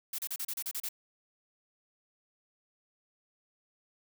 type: noise bursts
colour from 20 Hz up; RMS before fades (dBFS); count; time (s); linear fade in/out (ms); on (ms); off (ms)
blue; -36; 9; 0.13-0.889; 5; 55; 33
effects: none